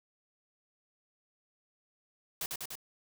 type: noise with echo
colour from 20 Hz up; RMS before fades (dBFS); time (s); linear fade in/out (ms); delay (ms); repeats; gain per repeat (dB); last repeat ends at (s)
white; -36; 2.41-2.46; 2; 98; 3; -2; 2.754
effects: none